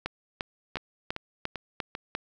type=two click trains; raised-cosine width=0.3 ms; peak=-18 / -14 dBFS; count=4 / 7; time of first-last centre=0.77-1.951 / 0.06-2.151 s; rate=2.54 / 2.87 Hz; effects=9-bit